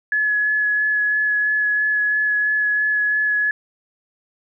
sine tone with vibrato, 1699 Hz, G#6, 39 cents sharp, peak -16 dBFS, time 0.12-3.51 s, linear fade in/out 2 ms, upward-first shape sine, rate 3 Hz, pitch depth 12 cents each way, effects none

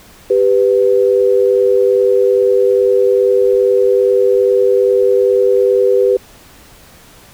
sine tone pair together, 393.8 / 496.2 Hz, G4 / B4, +8 / +8 cents, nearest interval major third, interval 400 cents, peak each -11 dBFS, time 0.3-6.17 s, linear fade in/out 5 ms, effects pink hiss -42 dBFS RMS until 7.33 s

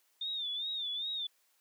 sine tone with vibrato, 3600 Hz, A7, 39 cents sharp, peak -34 dBFS, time 0.21-1.27 s, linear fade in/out 5 ms, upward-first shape sine, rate 2.5 Hz, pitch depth 98 cents each way, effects white hiss -72 dBFS RMS until 1.6 s + high-pass 400 Hz 12 dB/octave

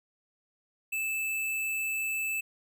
square tone, 2629 Hz, E7, 5 cents flat, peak -30 dBFS, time 0.92-2.41 s, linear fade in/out 10 ms, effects none

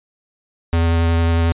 square tone with vibrato, 83.4 Hz, E2, 21 cents sharp, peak -14 dBFS, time 0.73-1.52 s, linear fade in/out 0 ms, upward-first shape triangle, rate 11 Hz, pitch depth 13 cents each way, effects resampled to 8000 Hz

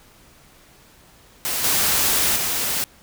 white noise with level steps, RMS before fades -24 / -19 / -23 dBFS, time 1.45-2.84 s, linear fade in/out 0 ms, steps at 1.64 / 2.36 s, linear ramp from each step 2 ms, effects pink hiss -51 dBFS RMS until 3.02 s

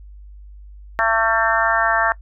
harmonic tone, 225.1 Hz, A3, 40 cents sharp, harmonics 3 / 4 / 5 / 6 / 7 / 8, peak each -22 / -22 / -22 / -22 / -22 / -22 dBFS, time 0.99-2.12 s, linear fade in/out 0 ms, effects noise-tail reverb RT60 0.1 s tail -21 dB re dry + added 50 Hz sine -37 dBFS peak until 2.21 s

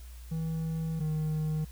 triangle tone pair in turn, 161.4 / 155.05 Hz, E3 / D#3, -36 / -6 cents, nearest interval minor second, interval 70 cents, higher first, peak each -28 / -26 dBFS, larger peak second, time 0.31-1 / 1-1.65 s, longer first, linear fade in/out 10 ms, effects added 60 Hz sine -43 dBFS peak until 1.71 s + white hiss -57 dBFS RMS until 1.71 s

